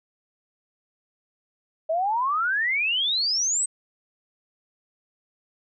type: exponential sweep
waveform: sine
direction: up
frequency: 622.3 to 8330 Hz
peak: -21 dBFS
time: 1.89-3.66 s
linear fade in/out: 10 ms
effects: none